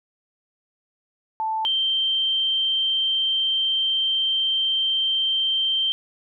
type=tone pair in turn; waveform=sine; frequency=880 / 3136 Hz; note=A5 / G7; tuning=0 / 0 cents; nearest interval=octave + minor seventh; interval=2200 cents; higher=second; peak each=-22 / -19 dBFS; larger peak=second; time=1.4-1.65 / 1.65-5.92 s; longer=second; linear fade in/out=0 ms; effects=none